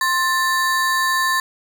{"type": "ring-modulated tone", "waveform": "square", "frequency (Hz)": 1411, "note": "F6", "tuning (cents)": 17, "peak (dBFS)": -14, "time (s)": [0.01, 1.4], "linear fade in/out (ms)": 2, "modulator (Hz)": 359, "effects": []}